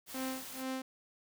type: noise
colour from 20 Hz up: white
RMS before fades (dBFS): -46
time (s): 0.06-0.65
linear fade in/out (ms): 50
type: tone with tremolo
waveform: sawtooth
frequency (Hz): 261.6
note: C4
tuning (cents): 0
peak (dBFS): -31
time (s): 0.14-0.82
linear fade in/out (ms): 5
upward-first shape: sine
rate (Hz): 2.2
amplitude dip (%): 100
effects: none